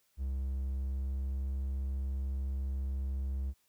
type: tone with pitch glide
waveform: triangle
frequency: 66.5 to 67.08 Hz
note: C2 to C2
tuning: +29 to +44 cents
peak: -30 dBFS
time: 0.17-3.54 s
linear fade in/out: 50 ms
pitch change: +15 cents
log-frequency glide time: 0.72-1.48 s
effects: white hiss -73 dBFS RMS until 3.68 s

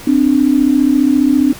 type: tone pair together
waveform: sine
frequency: 260.9 / 295.7 Hz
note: C4 / D4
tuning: -5 / +12 cents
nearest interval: major second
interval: 217 cents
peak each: -11 dBFS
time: 0.07-1.53 s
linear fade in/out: 5 ms
effects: pink hiss -33 dBFS RMS until 1.59 s

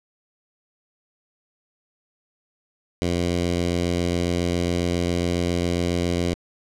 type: tone with notch filter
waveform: 10% pulse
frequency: 87.31 Hz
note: F2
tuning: in tune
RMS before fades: -23 dBFS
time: 3.02-6.34 s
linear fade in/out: 0 ms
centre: 1300 Hz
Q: 1.4
effects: low-pass 8000 Hz 12 dB/octave

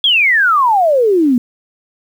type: exponential sweep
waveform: sine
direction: down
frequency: 3414 to 233.6 Hz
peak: -8 dBFS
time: 0.04-1.38 s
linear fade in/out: 2 ms
effects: 7-bit

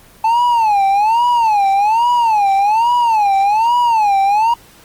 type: tone with vibrato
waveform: triangle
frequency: 871 Hz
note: A5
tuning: 18 cents flat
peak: -8 dBFS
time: 0.24-4.54 s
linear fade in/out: 5 ms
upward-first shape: sine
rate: 1.2 Hz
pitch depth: 190 cents each way
effects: pink hiss -44 dBFS RMS until 4.84 s + Opus 24 kbps

